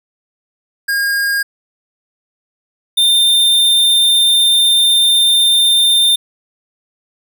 square tone pair in turn, 1623 / 3608 Hz, G#6 / A7, -40 / +43 cents, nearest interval octave + major second, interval 1383 cents, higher second, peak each -14 / -9 dBFS, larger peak second, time 0.88-1.43 / 2.97-6.16 s, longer second, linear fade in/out 10 ms, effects none

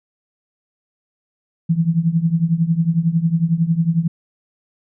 sine tone with tremolo, 165.8 Hz, E3, 10 cents sharp, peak -10 dBFS, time 1.69-4.08 s, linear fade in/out 10 ms, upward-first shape triangle, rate 11 Hz, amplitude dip 90%, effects none

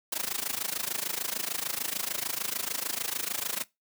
white noise with amplitude modulation, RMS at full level -29 dBFS, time 0.12-3.64 s, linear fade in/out 5 ms, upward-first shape sine, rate 26.7 Hz, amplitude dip 90%, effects noise-tail reverb RT60 0.2 s tail -21 dB re dry + high-pass 150 Hz 12 dB/octave

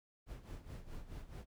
brown noise with tremolo, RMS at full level -45 dBFS, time 0.26-1.46 s, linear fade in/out 50 ms, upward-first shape sine, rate 4.7 Hz, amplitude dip 75%, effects none

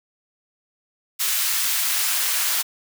white noise with high-pass filter sweep, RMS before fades -22 dBFS, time 1.19-2.63 s, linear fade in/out 20 ms, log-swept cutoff 1600 to 960 Hz, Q 0.79, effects none

